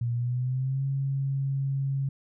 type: tone with pitch glide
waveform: sine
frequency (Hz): 119 to 136.7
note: A#2 to C#3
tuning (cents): +36 to -24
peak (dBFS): -25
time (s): 0.01-2.09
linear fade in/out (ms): 5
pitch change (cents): +240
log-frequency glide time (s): 0.13-0.84
effects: none